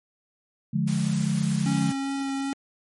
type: chord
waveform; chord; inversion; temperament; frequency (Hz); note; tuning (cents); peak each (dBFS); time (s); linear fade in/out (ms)
sine; D diminished; none; just; 146.83 / 176.2 / 211.4; D3 / F3 / Ab3; 0 / +16 / +31; -26; 0.73-1.92; 10
type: noise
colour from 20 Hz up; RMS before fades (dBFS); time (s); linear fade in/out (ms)
white; -37; 0.87-1.93; 10
type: tone with vibrato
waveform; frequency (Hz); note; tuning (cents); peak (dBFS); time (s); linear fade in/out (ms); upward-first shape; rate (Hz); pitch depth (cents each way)
square; 273.7; C#4; -22; -27; 1.66-2.53; 0; sine; 2.6; 9
effects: low-pass 12000 Hz 12 dB/octave + MP3 48 kbps